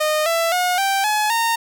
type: tone with pitch steps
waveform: sawtooth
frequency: 614 / 665.7 / 721.8 / 782.6 / 848.5 / 920 Hz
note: D#5 / E5 / F#5 / G5 / G#5 / A#5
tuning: -23 / +17 / -43 / -3 / +37 / -23 cents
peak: -13 dBFS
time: 0-1.56 s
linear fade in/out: 10 ms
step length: 260 ms
effects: none